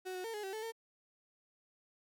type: tone with pitch steps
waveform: 35% pulse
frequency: 371.4 / 366.8 / 454.2 / 419 / 384.7 / 436.5 / 453.9 Hz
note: F#4 / F#4 / A#4 / G#4 / G4 / A4 / A#4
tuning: +7 / -15 / -45 / +15 / -33 / -14 / -46 cents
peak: -38 dBFS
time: 0.05-0.722 s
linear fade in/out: 20 ms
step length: 96 ms
effects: none